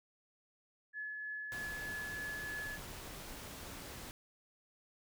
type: tone with tremolo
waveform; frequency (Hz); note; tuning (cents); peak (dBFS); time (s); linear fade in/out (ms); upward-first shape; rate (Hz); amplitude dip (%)
sine; 1709; G#6; +49; -39; 0.93-2.79; 50; triangle; 3.2; 25
type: noise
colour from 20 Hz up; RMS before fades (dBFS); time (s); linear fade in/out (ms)
pink; -48; 1.52-4.11; 0
effects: none